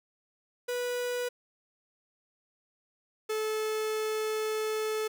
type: tone pair in turn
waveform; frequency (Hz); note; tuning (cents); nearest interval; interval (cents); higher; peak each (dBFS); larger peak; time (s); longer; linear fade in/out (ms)
45% pulse; 490.6 / 433.7; B4 / A4; -12 / -25; major second; 213; first; -30 / -29; second; 0.68-1.29 / 3.29-5.08; second; 10
effects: none